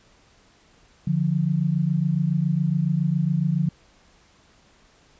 sine tone pair together, 147.3 / 174.5 Hz, D3 / F3, +6 / -1 cents, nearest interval minor third, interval 293 cents, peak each -22 dBFS, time 1.07-3.69 s, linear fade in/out 5 ms, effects pink hiss -57 dBFS RMS until 5.19 s + resampled to 16000 Hz

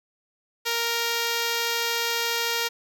5% pulse tone, 466.2 Hz, A#4, in tune, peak -12 dBFS, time 0.65-2.69 s, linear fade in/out 20 ms, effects none

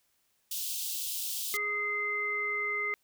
white high-pass noise, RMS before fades -35 dBFS, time 0.51-1.57 s, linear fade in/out 5 ms, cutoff 2900 Hz, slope 48 dB/octave
harmonic tone, 415.3 Hz, G#4, in tune, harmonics 1 / 3 / 5, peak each -40 / -38 / -30 dBFS, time 1.54-2.94 s, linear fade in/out 0 ms
effects white hiss -73 dBFS RMS until 3.03 s

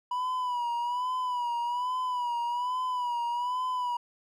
triangle tone with vibrato, 980 Hz, B5, 14 cents flat, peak -26 dBFS, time 0.11-3.97 s, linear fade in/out 5 ms, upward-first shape sine, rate 1.2 Hz, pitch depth 61 cents each way, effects none

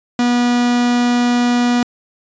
45% pulse tone, 242.7 Hz, B3, 30 cents flat, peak -12 dBFS, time 0.19-1.83 s, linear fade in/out 2 ms, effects resampled to 16000 Hz

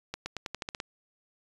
accelerating click train, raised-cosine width 0.2 ms, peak -17 dBFS, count 9, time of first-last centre 0.14-0.801 s, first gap 120 ms, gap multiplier 0.89, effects resampled to 24000 Hz

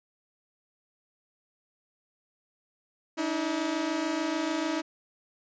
sawtooth tone pair together, 293.7 / 320.5 Hz, D4 / E4, 0 / -49 cents, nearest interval major second, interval 151 cents, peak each -29 / -25 dBFS, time 3.17-4.82 s, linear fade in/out 20 ms, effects resampled to 16000 Hz

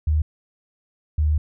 sine tone pair in turn, 76.8 / 76.05 Hz, D#2 / D#2, -22 / -39 cents, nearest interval unison, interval 17 cents, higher first, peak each -16 dBFS, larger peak neither, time 0.07-0.22 / 1.18-1.38 s, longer second, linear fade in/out 5 ms, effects none

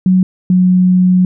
sine tone pair in turn, 185.2 / 182.76 Hz, F#3 / F#3, +2 / -21 cents, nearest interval unison, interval 23 cents, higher first, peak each -6 dBFS, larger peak neither, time 0.06-0.23 / 0.5-1.25 s, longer second, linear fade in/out 2 ms, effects none

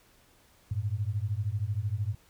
sine beating tone pair, 97.4 / 110.4 Hz, G2 / A2, -11 / +6 cents, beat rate 13 Hz, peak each -31 dBFS, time 0.71-2.15 s, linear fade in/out 5 ms, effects pink hiss -62 dBFS RMS until 2.29 s

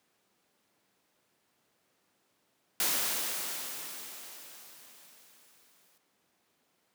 white noise with exponential decay, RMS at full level -28 dBFS, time 2.8-5.98 s, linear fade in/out 2 ms, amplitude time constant 690 ms, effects pink hiss -73 dBFS RMS until 6.94 s + high-pass 200 Hz 12 dB/octave

